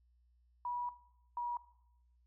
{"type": "tone pair in turn", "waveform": "sine", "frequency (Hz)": [972, 961.4], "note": ["B5", "B5"], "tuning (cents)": [-28, -47], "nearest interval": "unison", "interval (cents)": 19, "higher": "first", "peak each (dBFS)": [-36, -35], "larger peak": "second", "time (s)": [[0.65, 0.89], [1.37, 1.57]], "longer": "first", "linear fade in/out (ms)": 2, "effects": ["noise-tail reverb RT60 0.8 s tail -17 dB re dry", "added 60 Hz sine -67 dBFS peak until 2.26 s"]}